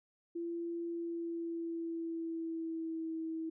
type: tone with pitch glide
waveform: sine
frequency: 339.3 to 323.2 Hz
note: F4 to E4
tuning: -50 to -34 cents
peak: -36 dBFS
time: 0.35-3.5 s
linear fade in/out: 10 ms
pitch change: -84 cents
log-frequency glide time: 0.87-3.17 s
effects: none